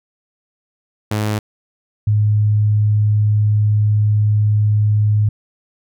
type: tone pair in turn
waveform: sawtooth / sine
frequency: 106.1 / 105.51 Hz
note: G#2 / G#2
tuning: +38 / +28 cents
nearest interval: unison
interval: 10 cents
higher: first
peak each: -13 / -11 dBFS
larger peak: second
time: 1.11-1.39 / 2.07-5.29 s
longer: second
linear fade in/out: 5 ms
effects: none